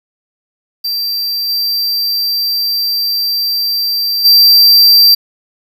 square tone with level steps, 4699 Hz, D8, in tune, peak -15 / -13 / -4 dBFS, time 0.84-5.15 s, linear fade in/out 10 ms, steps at 1.48 / 4.24 s, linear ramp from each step 20 ms, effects 7-bit

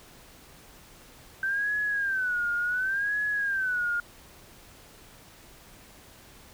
sine tone with vibrato, 1548 Hz, G6, 22 cents flat, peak -25 dBFS, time 1.43-4 s, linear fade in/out 2 ms, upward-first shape sine, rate 0.69 Hz, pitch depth 150 cents each way, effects pink hiss -52 dBFS RMS until 6.53 s

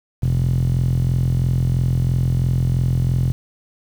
sawtooth tone with band-pass filter, 43 Hz, F1, 26 cents flat, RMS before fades -18 dBFS, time 0.22-3.32 s, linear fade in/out 0 ms, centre 120 Hz, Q 4.6, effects 7-bit

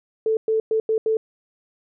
sine tone bursts at uneven times, 441.1 Hz, A4, 4 cents sharp, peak -17 dBFS, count 5, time 0.26-0.37 / 0.48-0.6 / 0.71-0.8 / 0.89-0.98 / 1.06-1.17 s, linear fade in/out 2 ms, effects none

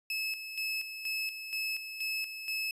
30% pulse tone with tremolo, 2597 Hz, E7, 26 cents flat, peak -29 dBFS, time 0.1-2.71 s, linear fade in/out 2 ms, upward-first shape square, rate 2.1 Hz, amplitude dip 60%, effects resampled to 32000 Hz

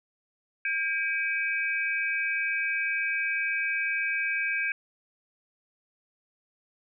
sine tone cluster, 1606 / 2304 / 2524 Hz, G6 / D7 / D#7, +41 / -34 / +24 cents, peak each -29 / -30 / -32 dBFS, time 0.65-4.72 s, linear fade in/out 2 ms, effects none

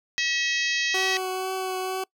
harmonic tone, 643 Hz, E5, 43 cents flat, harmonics 3 / 4 / 5 / 6 / 7 / 8 / 9 / 10, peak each -27 / -29 / -31 / -33 / -34 / -35 / -36 / -37 dBFS, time 0.18-1.17 s, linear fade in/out 0 ms
20% pulse tone with vibrato, 375.1 Hz, F#4, 24 cents sharp, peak -22 dBFS, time 0.94-2.04 s, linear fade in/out 5 ms, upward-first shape triangle, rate 2.1 Hz, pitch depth 16 cents each way
effects noise-tail reverb RT60 0.1 s tail -24 dB re dry

